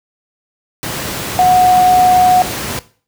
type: tone in noise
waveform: sine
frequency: 732 Hz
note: F#5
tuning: 19 cents flat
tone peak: -6 dBFS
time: 1.39-2.42 s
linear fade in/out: 0 ms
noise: pink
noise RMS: -21 dBFS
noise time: 0.83-2.79 s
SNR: +12 dB
effects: noise-tail reverb RT60 0.4 s tail -17 dB re dry + high-pass 80 Hz 12 dB/octave